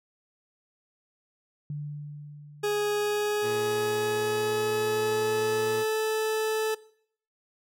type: tone with exponential decay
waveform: sine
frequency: 147.1 Hz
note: D3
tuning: 3 cents sharp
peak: -30 dBFS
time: 1.7-3.91 s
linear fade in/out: 2 ms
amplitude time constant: 480 ms
type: tone with pitch glide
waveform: 40% pulse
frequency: 415.3 to 436.5 Hz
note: G#4 to A4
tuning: 0 to -14 cents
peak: -24 dBFS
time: 2.63-6.75 s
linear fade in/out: 10 ms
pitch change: +86 cents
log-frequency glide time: 2.96-5.96 s
type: tone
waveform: 15% pulse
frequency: 115.4 Hz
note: A#2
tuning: 17 cents flat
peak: -30 dBFS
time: 3.41-5.85 s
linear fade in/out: 50 ms
effects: noise-tail reverb RT60 0.6 s tail -20 dB re dry